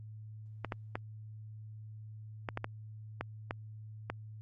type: clicks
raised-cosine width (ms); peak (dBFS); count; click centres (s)
0.5; -20; 9; 0.647 / 0.722 / 0.955 / 2.488 / 2.574 / 2.644 / 3.21 / 3.509 / 4.1
effects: added 108 Hz sine -45 dBFS peak until 4.41 s + Opus 48 kbps